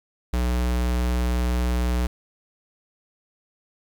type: tone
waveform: square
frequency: 61 Hz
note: B1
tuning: 21 cents flat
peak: -21 dBFS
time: 0.33-2.07 s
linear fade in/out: 5 ms
effects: 9-bit